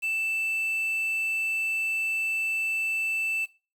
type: tone with quantisation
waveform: triangle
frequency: 2650 Hz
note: E7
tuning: 9 cents sharp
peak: -24 dBFS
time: 0.02-3.46 s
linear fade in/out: 20 ms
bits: 8
effects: noise-tail reverb RT60 0.3 s tail -17 dB re dry